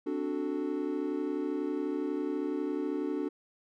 triangle chord, D dominant seventh, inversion third, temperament equal, 261.6 / 293.7 / 370 / 440 Hz, C4 / D4 / F#4 / A4, 0 / 0 / 0 / 0 cents, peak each -37 / -31 / -34 / -36 dBFS, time 0.06-3.29 s, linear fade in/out 10 ms, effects none

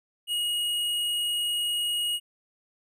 square tone, 2885 Hz, F#7, 44 cents flat, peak -26 dBFS, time 0.27-2.2 s, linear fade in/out 50 ms, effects none

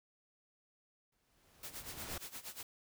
pink noise with exponential growth, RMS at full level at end -42 dBFS, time 1.12-2.18 s, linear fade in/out 5 ms, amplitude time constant 230 ms
white noise with tremolo, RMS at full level -45 dBFS, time 1.63-2.63 s, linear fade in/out 2 ms, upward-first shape sine, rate 8.5 Hz, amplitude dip 85%
effects none

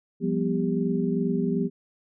sine tone cluster, 175.3 / 197.9 / 245.4 / 397.5 Hz, F3 / G3 / B3 / G4, +7 / +17 / -11 / +24 cents, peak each -27 / -29 / -27 / -29 dBFS, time 0.2-1.7 s, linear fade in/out 50 ms, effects none

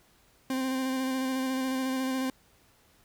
40% pulse tone with vibrato, 261.6 Hz, C4, in tune, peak -27 dBFS, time 0.5-2.3 s, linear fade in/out 2 ms, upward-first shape square, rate 14 Hz, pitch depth 16 cents each way, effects pink hiss -63 dBFS RMS until 3.04 s

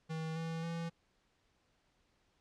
square tone with pitch steps, 160.1 / 163.56 / 167.09 Hz, D#3 / E3 / E3, +50 / -13 / +24 cents, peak -38 dBFS, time 0.09-0.9 s, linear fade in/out 20 ms, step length 270 ms, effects pink hiss -75 dBFS RMS until 2.4 s + low-pass 6000 Hz 12 dB/octave

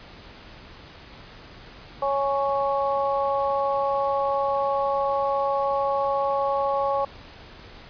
harmonic tone, 277.2 Hz, C#4, in tune, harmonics 2 / 3 / 4, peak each -24 / -26 / -27 dBFS, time 2.02-7.05 s, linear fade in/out 5 ms, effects pink hiss -45 dBFS RMS until 7.89 s + resampled to 11025 Hz

